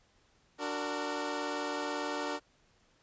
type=chord; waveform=15% pulse; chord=D augmented; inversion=none; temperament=equal with one note detuned; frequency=293.7 / 370 / 459.7 Hz; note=D4 / F#4 / A#4; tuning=0 / 0 / -24 cents; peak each=-30 / -34 / -32 dBFS; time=0.58-2.4 s; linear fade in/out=50 ms; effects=pink hiss -68 dBFS RMS until 3.02 s + resampled to 16000 Hz